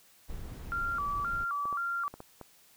brown noise, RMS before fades -41 dBFS, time 0.28-1.45 s, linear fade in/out 20 ms
sine tone with vibrato, 1263 Hz, D#6, 26 cents sharp, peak -30 dBFS, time 0.72-2.08 s, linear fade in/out 0 ms, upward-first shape square, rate 1.9 Hz, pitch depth 160 cents each way
clicks, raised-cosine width 1 ms, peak -29 dBFS, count 5, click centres 1.655 / 1.727 / 2.14 / 2.204 / 2.413 s
effects white hiss -61 dBFS RMS until 2.76 s

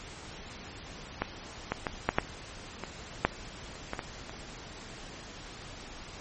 clicks, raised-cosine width 0.5 ms, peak -12 / -13 / -14 / -8 / -7 / -20 / -6 / -30 / -17 / -17 / -26 dBFS, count 11, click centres 1.22 / 1.72 / 1.868 / 2.09 / 2.185 / 2.837 / 3.25 / 3.755 / 3.934 / 3.992 / 4.295 s, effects pink hiss -45 dBFS RMS until 6.2 s + MP3 32 kbps

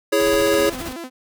square chord, C# minor, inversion first, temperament equal, 329.6 / 415.3 / 554.4 Hz, E4 / G#4 / C#5, 0 / 0 / 0 cents, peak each -23 / -20 / -19 dBFS, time 0.12-0.7 s, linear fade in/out 10 ms
pink noise with tremolo, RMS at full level -30 dBFS, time 0.19-0.93 s, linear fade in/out 5 ms, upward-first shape sine, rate 15 Hz, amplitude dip 60%
sawtooth tone with vibrato, 293.7 Hz, D4, in tune, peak -26 dBFS, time 0.5-1.1 s, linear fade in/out 50 ms, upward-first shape square, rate 6.5 Hz, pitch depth 240 cents each way
effects none

